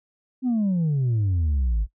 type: exponential sweep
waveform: sine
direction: down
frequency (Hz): 263.3 to 49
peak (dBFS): -17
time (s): 0.42-1.87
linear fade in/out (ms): 50
effects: noise-tail reverb RT60 0.1 s tail -20 dB re dry + tanh soft clip ceiling -18 dBFS